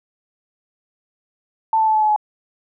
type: tone with pitch steps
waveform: sine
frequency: 887 / 878.8 / 870.8 / 862.7 / 854.8 / 846.9 Hz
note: A5 / A5 / A5 / A5 / G#5 / G#5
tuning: +14 / -2 / -18 / -34 / +50 / +34 cents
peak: -13 dBFS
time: 1.73-2.162 s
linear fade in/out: 2 ms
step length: 72 ms
effects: none